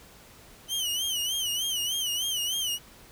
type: tone with vibrato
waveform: sawtooth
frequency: 3030 Hz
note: F#7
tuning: 40 cents sharp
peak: -24 dBFS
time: 0.68-2.79 s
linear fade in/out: 50 ms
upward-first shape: sine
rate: 3.3 Hz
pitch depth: 110 cents each way
effects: pink hiss -52 dBFS RMS until 3.11 s